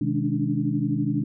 sine tone cluster, 128.4 / 156.6 / 207.8 / 285.6 / 297.6 Hz, C3 / D#3 / G#3 / D4 / D4, -32 / +11 / +1 / -48 / +23 cents, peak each -28 dBFS, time 0.01-1.24 s, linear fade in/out 5 ms, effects none

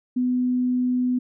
sine tone, 250 Hz, B3, 21 cents sharp, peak -19 dBFS, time 0.16-1.19 s, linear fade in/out 10 ms, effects none

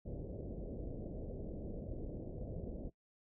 pink low-pass noise, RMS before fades -44 dBFS, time 0.05-2.9 s, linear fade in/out 10 ms, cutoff 600 Hz, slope 48 dB/octave, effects noise-tail reverb RT60 0.1 s tail -20 dB re dry

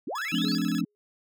sine linear sweep, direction up, 190 to 4999 Hz, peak -30 dBFS, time 0.07-0.57 s, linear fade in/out 5 ms
15% pulse tone with vibrato, 1488 Hz, F#6, 9 cents sharp, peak -30 dBFS, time 0.15-0.81 s, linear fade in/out 5 ms, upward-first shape square, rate 15 Hz, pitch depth 220 cents each way
sine chord, D minor seventh, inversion first, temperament equal with one note detuned, 174.61 / 215 / 261.6 / 293.7 Hz, F3 / A3 / C4 / D4, 0 / -40 / 0 / 0 cents, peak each -30 dBFS, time 0.32-0.85 s, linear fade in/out 10 ms
sine tone with exponential decay, 415.3 Hz, G#4, in tune, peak -36 dBFS, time 0.44-0.95 s, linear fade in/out 0 ms, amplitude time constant 110 ms
effects none

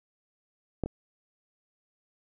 clicks, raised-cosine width 2 ms, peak -15 / -21 dBFS, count 2, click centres 0.837 / 0.86 s, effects none

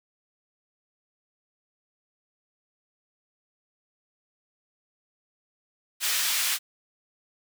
pink high-pass noise, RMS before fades -26 dBFS, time 6-6.59 s, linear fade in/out 50 ms, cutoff 2200 Hz, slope 12 dB/octave, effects none

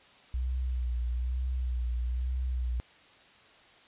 sine tone with vibrato, 61.74 Hz, B1, in tune, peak -28 dBFS, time 0.34-2.8 s, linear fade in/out 0 ms, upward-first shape sine, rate 1.1 Hz, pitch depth 53 cents each way, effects white hiss -57 dBFS RMS until 3.87 s + resampled to 8000 Hz

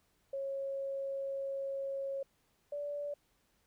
sine tone pair in turn, 547 / 579.5 Hz, C#5 / D5, -23 / -23 cents, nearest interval minor second, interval 100 cents, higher second, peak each -35 / -36 dBFS, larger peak first, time 0.33-2.23 / 2.72-3.14 s, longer first, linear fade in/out 5 ms, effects pink hiss -74 dBFS RMS until 3.66 s

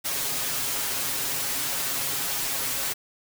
white noise with comb filter, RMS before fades -28 dBFS, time 0.04-2.94 s, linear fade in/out 20 ms, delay 7.3 ms, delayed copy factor +0.95, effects none

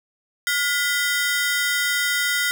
sawtooth ring-modulated tone, 1713 Hz, A6, 47 cents flat, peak -13 dBFS, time 0.47-2.51 s, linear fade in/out 0 ms, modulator 283 Hz, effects none

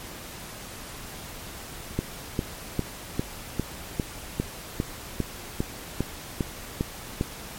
click train, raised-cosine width 3 ms, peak -11 dBFS, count 14, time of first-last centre 1.99-7.211 s, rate 2.49 Hz, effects pink hiss -40 dBFS RMS until 7.58 s + MP3 64 kbps

